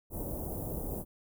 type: band-stop noise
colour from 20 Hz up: pink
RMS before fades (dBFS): -37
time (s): 0.1-1.05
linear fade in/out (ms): 50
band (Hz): 690 to 12000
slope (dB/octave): 24
effects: none